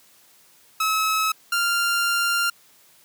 sawtooth tone pair in turn, 1290 / 1392.9 Hz, E6 / F6, -38 / -5 cents, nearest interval minor second, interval 133 cents, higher second, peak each -16 dBFS, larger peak neither, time 0.8-1.32 / 1.52-2.5 s, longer second, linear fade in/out 5 ms, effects white hiss -55 dBFS RMS until 3.04 s + high-pass 100 Hz 12 dB/octave

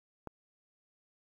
click, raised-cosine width 1 ms, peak -27 dBFS, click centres 0.273 s, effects 10-bit

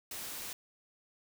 white noise, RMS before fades -42 dBFS, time 0.11-0.53 s, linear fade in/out 2 ms, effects none

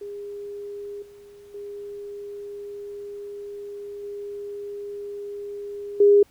sine tone with level steps, 407.2 Hz, G#4, 34 cents flat, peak -32 / -44 / -33 / -31 / -11 dBFS, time 0.01-6.23 s, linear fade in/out 5 ms, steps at 1.02 / 1.54 / 4.03 / 6 s, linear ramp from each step 5 ms, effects pink hiss -59 dBFS RMS until 6.3 s

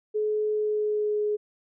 sine tone with pitch glide, 426 to 419.7 Hz, G#4 to G#4, +44 to +18 cents, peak -23 dBFS, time 0.14-1.37 s, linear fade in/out 20 ms, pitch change -26 cents, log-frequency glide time 0.5-1.22 s, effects none

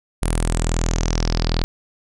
sawtooth tone with low-pass filter sweep, 41.2 Hz, E1, in tune, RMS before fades -20 dBFS, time 0.22-1.64 s, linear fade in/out 0 ms, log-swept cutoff 10000 to 4300 Hz, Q 6.4, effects none

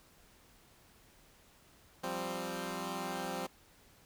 10% pulse chord, F suspended second, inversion none, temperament equal, 174.61 / 196 / 261.6 Hz, F3 / G3 / C4, 0 / 0 / 0 cents, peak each -33 dBFS, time 2.03-3.47 s, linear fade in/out 10 ms, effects pink hiss -63 dBFS RMS until 4.05 s

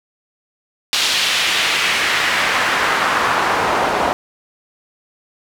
pink noise with band-pass filter sweep, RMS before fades -17 dBFS, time 0.93-4.13 s, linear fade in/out 0 ms, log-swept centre 3800 to 780 Hz, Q 1.3, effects none

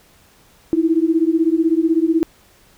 sine beating tone pair, 317.9 / 333.9 Hz, D#4 / E4, +37 / +22 cents, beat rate 16 Hz, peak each -16 dBFS, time 0.73-2.23 s, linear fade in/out 0 ms, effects pink hiss -52 dBFS RMS until 2.77 s

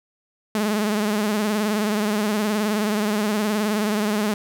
sawtooth tone with vibrato, 210.9 Hz, G#3, 27 cents sharp, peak -16 dBFS, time 0.55-4.34 s, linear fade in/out 2 ms, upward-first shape sine, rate 19 Hz, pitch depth 66 cents each way, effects none

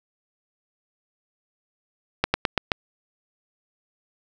slowing click train, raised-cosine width 0.3 ms, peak -3 dBFS, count 5, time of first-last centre 2.24-2.718 s, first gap 100 ms, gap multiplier 1.12, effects none

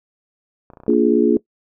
clicks, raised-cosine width 1 ms, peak -27 dBFS, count 8, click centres 0.702 / 0.735 / 0.772 / 0.802 / 0.835 / 0.865 / 0.902 / 0.935 s
sine chord, Bb dominant seventh, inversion none, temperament just, 233.1 / 291.4 / 349.6 / 419.5 Hz, Bb3 / D4 / F4 / Ab4, 0 / -13 / +2 / +17 cents, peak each -17 dBFS, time 0.88-1.37 s, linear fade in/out 2 ms
effects noise-tail reverb RT60 0.1 s tail -20 dB re dry

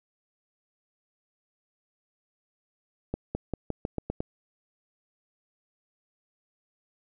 accelerating click train, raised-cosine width 2 ms, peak -16 dBFS, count 8, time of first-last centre 3.14-4.205 s, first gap 210 ms, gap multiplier 0.89, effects none

